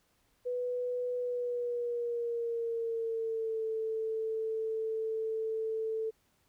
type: tone with pitch glide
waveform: sine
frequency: 493.9 to 442.6 Hz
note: B4 to A4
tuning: 0 to +10 cents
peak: -31 dBFS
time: 0.45-6.11 s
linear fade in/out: 20 ms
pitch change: -190 cents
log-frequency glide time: 1.16-3.65 s
effects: pink hiss -72 dBFS RMS until 6.48 s